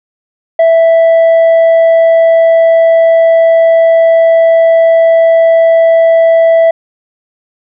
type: tone with tanh clipping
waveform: sine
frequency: 659.3 Hz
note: E5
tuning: in tune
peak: -4 dBFS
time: 0.59-6.71 s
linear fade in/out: 5 ms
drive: 3 dB
effects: none